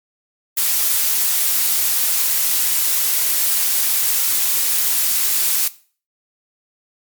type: noise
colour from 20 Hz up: blue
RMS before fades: -17 dBFS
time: 0.57-5.68 s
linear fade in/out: 5 ms
effects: noise-tail reverb RT60 0.4 s tail -17 dB re dry + MP3 96 kbps